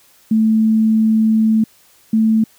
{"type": "tone pair in turn", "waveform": "sine", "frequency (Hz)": [220, 220.8], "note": ["A3", "A3"], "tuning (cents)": [0, 6], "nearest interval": "unison", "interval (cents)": 6, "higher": "second", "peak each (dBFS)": -10, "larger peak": "neither", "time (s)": [[0.31, 1.64], [2.13, 2.44]], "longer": "first", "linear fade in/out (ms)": 5, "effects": ["white hiss -51 dBFS RMS until 2.58 s"]}